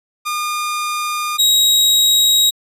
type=tone pair in turn; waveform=sawtooth; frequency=1213 / 3811 Hz; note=D#6 / A#7; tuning=-44 / +38 cents; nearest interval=octave + minor sixth; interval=1982 cents; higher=second; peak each=-15 / -7 dBFS; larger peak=second; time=0.25-1.38 / 1.38-2.51 s; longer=neither; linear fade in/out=20 ms; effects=resampled to 32000 Hz

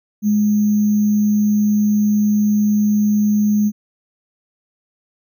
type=tone with sample-and-hold; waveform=sine; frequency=209 Hz; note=G#3; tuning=11 cents sharp; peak=-12 dBFS; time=0.22-3.72 s; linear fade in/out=50 ms; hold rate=6300 Hz; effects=none

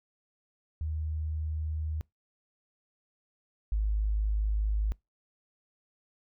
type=tone pair in turn; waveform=sine; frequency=77.78 / 52.41 Hz; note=D#2 / G#1; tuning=0 / +16 cents; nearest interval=perfect fifth; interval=684 cents; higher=first; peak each=-30 / -25 dBFS; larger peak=second; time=0.81-2.01 / 3.72-4.92 s; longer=neither; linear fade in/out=0 ms; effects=noise-tail reverb RT60 0.2 s tail -25 dB re dry

